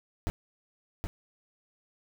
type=noise with echo; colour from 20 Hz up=brown; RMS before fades=-29 dBFS; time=0.27-0.3 s; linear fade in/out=0 ms; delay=770 ms; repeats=1; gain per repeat=-4 dB; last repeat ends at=1.07 s; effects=none